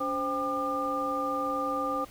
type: tone cluster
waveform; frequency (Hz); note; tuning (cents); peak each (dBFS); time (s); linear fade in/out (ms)
sine; 283.8 / 521 / 792 / 1202; C#4 / C5 / G5 / D6; +41 / -7 / +18 / +40; -35 / -33 / -37 / -30; 0-2.05; 10
effects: pink hiss -52 dBFS RMS until 2.1 s